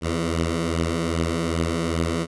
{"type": "beating tone pair", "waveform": "10% pulse", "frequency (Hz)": [82.41, 84.91], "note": ["E2", "F2"], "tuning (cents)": [0, -48], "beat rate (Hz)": 2.5, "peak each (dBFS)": [-15, -19], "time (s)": [0.01, 2.27], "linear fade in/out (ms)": 50, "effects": ["resampled to 24000 Hz"]}